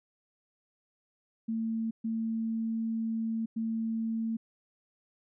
sine tone bursts at uneven times, 224.9 Hz, A3, 38 cents sharp, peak -29 dBFS, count 3, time 1.48-1.91 / 2.04-3.46 / 3.56-4.37 s, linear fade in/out 10 ms, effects none

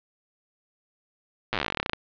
slowing click train, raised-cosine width 0.3 ms, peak -10 dBFS, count 22, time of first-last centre 1.53-1.933 s, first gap 8 ms, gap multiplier 1.08, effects resampled to 11025 Hz + 7-bit

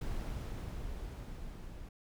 brown noise with level ramp, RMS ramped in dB -37 to -47 dBFS, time 0.01-1.89 s, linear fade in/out 5 ms, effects none

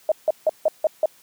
sine tone bursts, 625 Hz, D#5, 8 cents sharp, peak -14 dBFS, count 6, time 0.09-1.058 s, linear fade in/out 2 ms, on 28 ms, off 160 ms, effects white hiss -54 dBFS RMS until 1.22 s + high-pass 100 Hz 12 dB/octave

